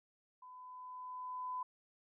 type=tone with level ramp; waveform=sine; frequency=1006 Hz; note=B5; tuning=32 cents sharp; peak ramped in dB=-52 to -37 dBFS; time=0.42-1.63 s; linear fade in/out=5 ms; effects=none